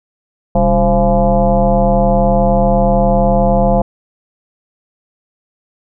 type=tone with frequency modulation; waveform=sine; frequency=362 Hz; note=F#4; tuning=38 cents flat; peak=-8 dBFS; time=0.55-3.82 s; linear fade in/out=5 ms; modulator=163 Hz; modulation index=2.6; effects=none